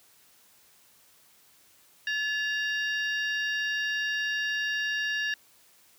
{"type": "harmonic tone with a mistuned harmonic", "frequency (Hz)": 932.3, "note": "A#5", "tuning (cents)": 0, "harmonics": [2, 3, 4, 5, 6], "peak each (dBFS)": [-28, -34, -40, -45, -43], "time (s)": [2.07, 5.34], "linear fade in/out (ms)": 2, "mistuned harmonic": 2, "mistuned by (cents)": -140, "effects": ["white hiss -60 dBFS RMS until 5.98 s", "high-pass 60 Hz 12 dB/octave"]}